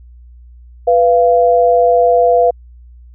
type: tone pair together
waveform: sine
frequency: 493.9 / 688.3 Hz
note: B4 / F5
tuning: 0 / -25 cents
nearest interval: tritone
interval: 575 cents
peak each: -10 dBFS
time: 0.87-2.51 s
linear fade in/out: 10 ms
effects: added 60 Hz sine -36 dBFS peak until 3.14 s